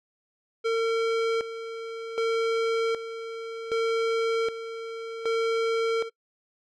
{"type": "tone with tremolo", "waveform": "square", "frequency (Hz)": 454.5, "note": "A#4", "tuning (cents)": -44, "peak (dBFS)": -23, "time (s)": [0.64, 6.1], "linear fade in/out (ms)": 20, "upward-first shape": "square", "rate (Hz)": 0.65, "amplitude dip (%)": 70, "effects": ["noise-tail reverb RT60 0.1 s tail -22 dB re dry", "low-pass 4000 Hz 12 dB/octave"]}